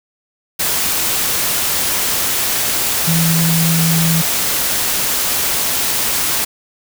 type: tone in noise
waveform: sine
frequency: 164.81 Hz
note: E3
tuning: in tune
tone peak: -13 dBFS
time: 3.07-4.22 s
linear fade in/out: 10 ms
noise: white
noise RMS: -17 dBFS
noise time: 0.59-6.45 s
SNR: +1 dB
effects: none